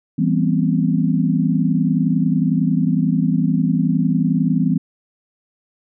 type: chord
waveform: sine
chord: C major seventh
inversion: first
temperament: equal with one note detuned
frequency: 164.81 / 196 / 246.9 / 266.5 Hz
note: E3 / G3 / B3 / C4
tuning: 0 / 0 / 0 / +32 cents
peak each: -18 / -20 / -20 / -22 dBFS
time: 0.18-4.78 s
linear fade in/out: 10 ms
effects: none